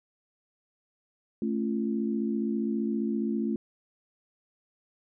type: chord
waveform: sine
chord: A augmented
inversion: none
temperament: just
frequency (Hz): 220 / 275 / 343.8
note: A3 / C#4 / E#4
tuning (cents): 0 / -14 / -27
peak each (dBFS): -28 / -33 / -33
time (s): 1.42-3.56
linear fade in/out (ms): 2
effects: none